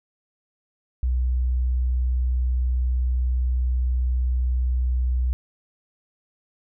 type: tone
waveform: sine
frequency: 62.4 Hz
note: B1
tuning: 19 cents sharp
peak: -19 dBFS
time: 1.03-5.33 s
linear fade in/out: 0 ms
effects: none